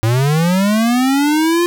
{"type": "linear sweep", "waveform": "square", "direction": "up", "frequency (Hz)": [107.7, 352.3], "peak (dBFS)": -12, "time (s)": [0.03, 1.66], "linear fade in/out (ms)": 0, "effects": []}